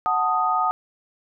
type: chord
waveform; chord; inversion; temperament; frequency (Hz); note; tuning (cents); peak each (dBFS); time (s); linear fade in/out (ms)
sine; D# diminished; first; equal with one note detuned; 740 / 883.1 / 1244.5; F#5 / A5 / D#6; 0 / +6 / 0; -24 / -25 / -21; 0.06-0.71; 0
effects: none